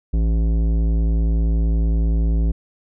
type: tone with tanh clipping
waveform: sine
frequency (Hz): 55.3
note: A1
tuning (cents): +9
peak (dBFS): -17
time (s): 0.13-2.52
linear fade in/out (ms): 10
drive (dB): 14
effects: none